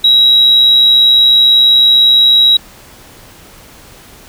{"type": "tone", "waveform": "sine", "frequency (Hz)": 3858, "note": "B7", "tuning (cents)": -41, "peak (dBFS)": -3, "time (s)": [0.04, 2.57], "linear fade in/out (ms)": 5, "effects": ["tanh soft clip ceiling 0 dBFS", "pink hiss -38 dBFS RMS until 4.28 s"]}